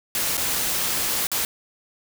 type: noise with dropouts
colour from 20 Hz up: white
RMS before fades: -24 dBFS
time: 0.15-1.45 s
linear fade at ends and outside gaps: 1 ms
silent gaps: 0.37-0.377 / 1.27-1.316 s
effects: none